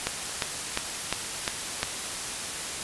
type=click train; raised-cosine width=0.2 ms; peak=-7 dBFS; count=6; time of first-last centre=0.07-1.831 s; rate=2.84 Hz; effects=white hiss -33 dBFS RMS until 2.83 s + resampled to 24000 Hz